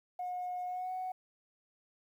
sine tone with pitch glide, 723 to 742 Hz, F#5 to F#5, -40 to +5 cents, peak -34 dBFS, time 0.19-1.12 s, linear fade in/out 5 ms, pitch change +45 cents, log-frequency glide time 0.66-0.92 s, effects tanh soft clip ceiling -32 dBFS + 11-bit

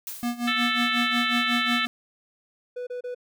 blue noise with exponential decay, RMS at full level -32 dBFS, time 0.07-0.58 s, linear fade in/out 1 ms, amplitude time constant 110 ms
square tone with tremolo, 239.8 Hz, A#3, 49 cents sharp, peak -24 dBFS, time 0.23-1.87 s, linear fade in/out 0 ms, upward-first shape sine, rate 5.5 Hz, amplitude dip 85%
harmonic tone, 440 Hz, A4, in tune, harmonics 3 / 4 / 5 / 6 / 7 / 8 / 9, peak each -28 / -29 / -30 / -31 / -31 / -32 / -33 dBFS, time 0.47-1.86 s, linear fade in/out 10 ms
triangle tone bursts, 493.9 Hz, B4, in tune, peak -28 dBFS, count 3, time 2.76-3.148 s, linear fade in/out 10 ms, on 110 ms, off 29 ms
effects none

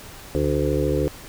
harmonic tone with a mistuned harmonic, 73.42 Hz, D2, in tune, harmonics 1 / 2 / 4 / 5 / 6 / 7, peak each -26 / -26 / -26 / -26 / -26 / -26 dBFS, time 0.35-1.08 s, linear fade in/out 0 ms, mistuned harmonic 1, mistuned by -15 cents, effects pink hiss -41 dBFS RMS until 1.28 s

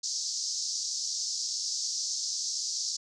pink band-pass noise, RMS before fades -33 dBFS, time 0.03-2.97 s, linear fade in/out 10 ms, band 4700 to 6700 Hz, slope 48 dB/octave, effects none

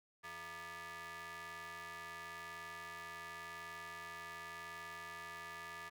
sawtooth ring-modulated tone, 258.1 Hz, C4, 23 cents flat, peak -40 dBFS, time 0.23-5.9 s, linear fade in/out 20 ms, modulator 1460 Hz, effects none

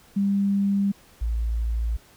sine tone pair in turn, 199 / 56.72 Hz, G3 / A#1, +26 / -47 cents, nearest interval octave + minor seventh, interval 2173 cents, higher first, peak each -19 / -22 dBFS, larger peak first, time 0.16-0.92 / 1.21-1.97 s, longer neither, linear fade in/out 10 ms, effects pink hiss -54 dBFS RMS until 2.16 s

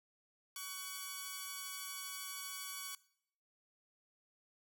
5% pulse tone pair together, 1125.6 / 1505 Hz, C#6 / F#6, +26 / +29 cents, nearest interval perfect fourth, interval 503 cents, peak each -32 / -38 dBFS, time 0.56-2.95 s, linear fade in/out 2 ms, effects noise-tail reverb RT60 0.7 s tail -21 dB re dry

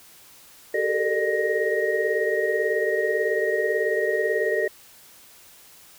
sine tone cluster, 386.8 / 435.7 / 453.9 / 601 / 1875 Hz, G4 / A4 / A#4 / D5 / A#6, -23 / -17 / -46 / +40 / +10 cents, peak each -27 dBFS, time 0.74-4.68 s, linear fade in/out 5 ms, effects white hiss -50 dBFS RMS until 5.98 s

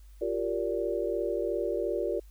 sine chord, G minor seventh, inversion third, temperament equal with one note detuned, 349.2 / 392 / 466.2 / 578.2 Hz, F4 / G4 / Bb4 / D5, 0 / 0 / 0 / -27 cents, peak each -33 dBFS, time 0.21-2.2 s, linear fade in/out 10 ms, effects added 50 Hz sine -48 dBFS peak until 2.3 s + white hiss -66 dBFS RMS until 2.3 s

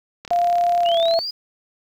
click train, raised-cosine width 0.2 ms, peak -17 dBFS, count 33, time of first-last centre 0.25-1.139 s, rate 36 Hz
sine tone with pitch glide, 698.5 to 667.7 Hz, F5 to E5, 0 to +22 cents, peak -15 dBFS, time 0.31-1.19 s, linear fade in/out 0 ms, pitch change -78 cents, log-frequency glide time 0.81-1 s
sine linear sweep, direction up, 2779 to 5000 Hz, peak -24 dBFS, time 0.85-1.31 s, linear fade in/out 10 ms
effects 8-bit

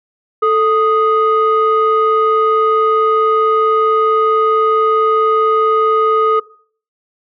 sine tone pair together, 440 / 1244.5 Hz, A4 / D#6, 0 / 0 cents, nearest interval octave + tritone, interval 1800 cents, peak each -11 dBFS, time 0.42-6.4 s, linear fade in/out 10 ms, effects noise-tail reverb RT60 0.5 s tail -21 dB re dry + tanh soft clip ceiling -5 dBFS

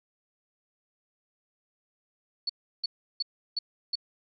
sine tone bursts, 4435 Hz, C#8, in tune, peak -26 dBFS, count 5, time 2.47-3.955 s, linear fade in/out 5 ms, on 25 ms, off 340 ms, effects none

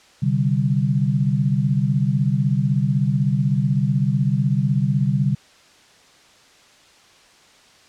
sine chord, C suspended second, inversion none, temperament equal with one note detuned, 130.81 / 146.83 / 194.42 Hz, C3 / D3 / G3, 0 / 0 / -14 cents, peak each -20 / -20 / -22 dBFS, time 0.22-5.35 s, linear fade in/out 10 ms, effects white hiss -51 dBFS RMS until 7.88 s + low-pass 6000 Hz 12 dB/octave

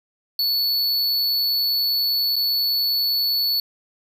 square tone with dropouts, 4435 Hz, C#8, in tune, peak -19 dBFS, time 0.39-3.6 s, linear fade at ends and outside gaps 2 ms, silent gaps 2.358-2.363 s, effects none

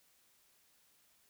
silence, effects white hiss -70 dBFS RMS until 1.29 s

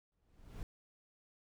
brown noise with exponential growth, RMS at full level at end -43 dBFS, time 0.12-0.63 s, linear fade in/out 1 ms, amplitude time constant 110 ms, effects none

